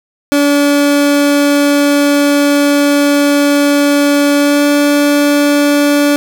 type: tone with pitch glide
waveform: 30% pulse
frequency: 287 to 289.3 Hz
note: D4 to D4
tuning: -40 to -26 cents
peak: -5 dBFS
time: 0.32-6.16 s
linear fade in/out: 0 ms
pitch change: +14 cents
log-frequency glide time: 4.36-4.64 s
effects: none